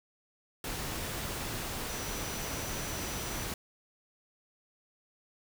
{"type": "tone in noise", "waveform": "sine", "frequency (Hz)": 5910, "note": "F#8", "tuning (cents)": -3, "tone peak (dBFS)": -45, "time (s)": [1.89, 3.45], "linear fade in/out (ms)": 2, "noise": "pink", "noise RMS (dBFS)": -37, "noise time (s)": [0.64, 3.54], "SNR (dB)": -11, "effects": []}